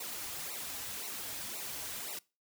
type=noise with flanger; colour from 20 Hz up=white; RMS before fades=-41 dBFS; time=0-2.19 s; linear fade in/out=5 ms; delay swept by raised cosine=0.6 to 5.6 ms; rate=1.9 Hz; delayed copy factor=-0.85; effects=noise-tail reverb RT60 0.3 s tail -23 dB re dry